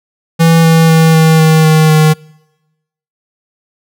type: tone with pitch steps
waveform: square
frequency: 164.81 / 163.2 / 161.6 / 160.03 / 158.46 / 156.91 / 155.38 Hz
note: E3 / E3 / E3 / D#3 / D#3 / D#3 / D#3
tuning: 0 / -17 / -34 / +49 / +32 / +15 / -2 cents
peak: -5 dBFS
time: 0.39-2.14 s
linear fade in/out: 20 ms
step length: 250 ms
effects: noise-tail reverb RT60 1.0 s tail -26 dB re dry